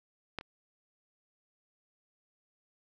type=clicks; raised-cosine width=0.3 ms; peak=-19 / -30 dBFS; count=2; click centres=0.387 / 0.411 s; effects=none